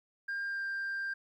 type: tone with pitch glide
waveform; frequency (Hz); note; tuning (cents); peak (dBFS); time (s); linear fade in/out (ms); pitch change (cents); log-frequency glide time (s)
sine; 1602 to 1587.3; G6 to G6; +37 to +21; -31; 0.28-1.14; 10; -16; 0.44-0.64
effects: tanh soft clip ceiling -32 dBFS + 12-bit